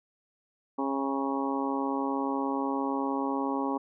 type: harmonic tone with a mistuned harmonic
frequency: 136.8 Hz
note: C#3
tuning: 23 cents flat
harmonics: 2 / 3 / 4 / 5 / 6 / 7 / 8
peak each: -30 / -36 / -38 / -44 / -35 / -36 / -37 dBFS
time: 0.78-3.78 s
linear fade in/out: 10 ms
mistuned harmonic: 8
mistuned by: +17 cents
effects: none